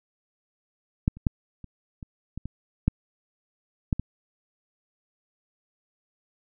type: clicks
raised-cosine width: 5 ms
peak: -8 / -30 / -9 / -28 / -27 / -22 / -21 / -7 / -10 / -16 dBFS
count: 10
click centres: 1.079 / 1.17 / 1.268 / 1.643 / 2.028 / 2.376 / 2.456 / 2.88 / 3.928 / 3.996 s
effects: none